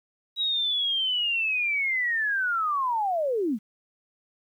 sine linear sweep, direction down, 3867 to 191.4 Hz, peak -23 dBFS, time 0.36-3.59 s, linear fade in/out 50 ms, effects 10-bit

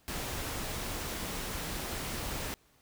pink noise, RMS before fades -37 dBFS, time 0.08-2.54 s, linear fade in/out 0 ms, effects pink hiss -66 dBFS RMS until 2.81 s

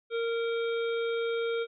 harmonic tone, 462.3 Hz, A#4, 14 cents flat, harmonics 1 / 3 / 5 / 7 / 8, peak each -28 / -38 / -42 / -45 / -46 dBFS, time 0.1-1.67 s, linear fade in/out 50 ms, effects none

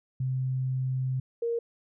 sine tone pair in turn, 130 / 466.8 Hz, C3 / A#4, -11 / +2 cents, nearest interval octave + minor seventh, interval 2213 cents, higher second, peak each -26 dBFS, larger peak neither, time 0.2-1.2 / 1.42-1.59 s, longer first, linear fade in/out 5 ms, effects none

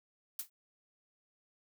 blue noise with exponential decay, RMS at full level -34 dBFS, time 0.39-0.5 s, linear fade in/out 5 ms, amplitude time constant 22 ms, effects none

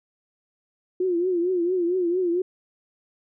sine tone with vibrato, 356 Hz, F4, 33 cents sharp, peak -20 dBFS, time 1-2.42 s, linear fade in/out 5 ms, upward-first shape triangle, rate 4.4 Hz, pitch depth 110 cents each way, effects none

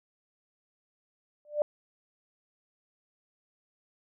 sine tone with exponential growth, 594 Hz, D5, 20 cents sharp, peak -19 dBFS, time 1.45-1.62 s, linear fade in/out 1 ms, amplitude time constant 36 ms, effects none

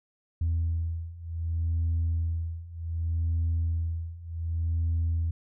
sine beating tone pair, 82.41 / 83.07 Hz, E2 / E2, 0 / +14 cents, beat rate 0.66 Hz, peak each -29 / -27 dBFS, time 0.41-5.31 s, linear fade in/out 5 ms, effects tanh soft clip ceiling -21 dBFS

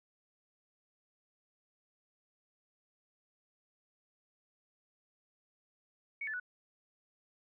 sine tone with pitch steps, 2231 / 1745 / 1476 Hz, C#7 / A6 / F#6, +11 / -15 / -5 cents, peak -36 dBFS, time 6.21-6.399 s, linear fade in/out 5 ms, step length 63 ms, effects none

